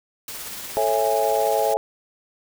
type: noise with tremolo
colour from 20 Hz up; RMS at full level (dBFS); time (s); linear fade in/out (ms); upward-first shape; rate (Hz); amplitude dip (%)
white; -33; 0.28-1.74; 2; sine; 17; 25
type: chord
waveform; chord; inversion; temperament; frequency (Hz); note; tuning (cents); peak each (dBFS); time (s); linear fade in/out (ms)
sine; A major seventh; none; just; 440 / 550 / 660 / 825; A4 / C#5 / E5 / G#5; 0 / -14 / +2 / -12; -24 / -24 / -23 / -23; 0.77-1.77; 0
effects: none